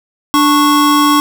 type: tone pair together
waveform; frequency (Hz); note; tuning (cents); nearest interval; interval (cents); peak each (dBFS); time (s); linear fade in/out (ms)
square; 294.3 / 1103; D4 / C#6; +4 / -9; octave + major seventh; 2287; -11; 0.34-1.2; 0
effects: 7-bit